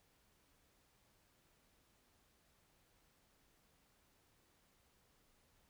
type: silence
effects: pink hiss -74 dBFS RMS until 5.69 s